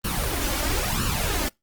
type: noise with flanger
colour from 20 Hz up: pink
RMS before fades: -25 dBFS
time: 0.04-1.49 s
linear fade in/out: 10 ms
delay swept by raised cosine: 0.7 to 3.6 ms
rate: 1 Hz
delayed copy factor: +0.75
effects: noise-tail reverb RT60 0.2 s tail -26 dB re dry + Opus 24 kbps